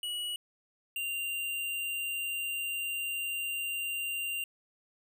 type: tone pair in turn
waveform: square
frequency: 2925 / 2781 Hz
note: F#7 / F7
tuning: -21 / -8 cents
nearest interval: minor second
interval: 87 cents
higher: first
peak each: -34 / -33 dBFS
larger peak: second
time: 0.03-0.36 / 0.96-4.44 s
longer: second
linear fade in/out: 2 ms
effects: none